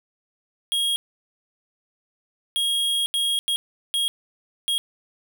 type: tone bursts at uneven times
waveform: square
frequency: 3275 Hz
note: G#7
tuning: 25 cents flat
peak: -21 dBFS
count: 6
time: 0.72-0.96 / 2.56-3.06 / 3.14-3.39 / 3.48-3.56 / 3.94-4.08 / 4.68-4.78 s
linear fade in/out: 0 ms
effects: none